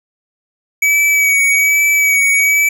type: tone with vibrato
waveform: square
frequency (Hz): 2275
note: C#7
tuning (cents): +44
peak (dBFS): -10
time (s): 0.82-2.69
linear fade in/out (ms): 5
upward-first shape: sine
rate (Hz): 1.2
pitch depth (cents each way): 25
effects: none